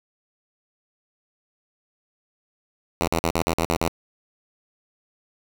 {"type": "tone bursts", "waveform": "5% pulse", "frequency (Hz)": 83, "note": "E2", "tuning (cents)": 12, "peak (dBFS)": -9, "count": 8, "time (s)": [3.01, 3.881], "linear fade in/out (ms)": 0, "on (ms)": 66, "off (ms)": 49, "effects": []}